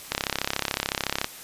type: click train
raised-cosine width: 0.2 ms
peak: -6 dBFS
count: 39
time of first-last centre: 0.12-1.244 s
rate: 33.8 Hz
effects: white hiss -42 dBFS RMS until 1.43 s + resampled to 32000 Hz